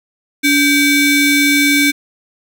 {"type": "ring-modulated tone", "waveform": "35% pulse", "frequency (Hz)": 1286, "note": "E6", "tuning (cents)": -43, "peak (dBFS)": -5, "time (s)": [0.43, 1.92], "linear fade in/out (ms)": 20, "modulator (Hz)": 1000, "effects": []}